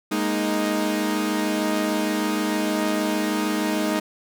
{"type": "chord", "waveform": "sawtooth", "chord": "Ab suspended second", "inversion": "none", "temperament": "equal with one note detuned", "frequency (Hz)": [207.7, 234.2, 311.1], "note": ["Ab3", "Bb3", "Eb4"], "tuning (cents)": [0, 8, 0], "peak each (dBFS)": [-22, -25, -20], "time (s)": [0.11, 4], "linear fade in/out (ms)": 10, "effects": []}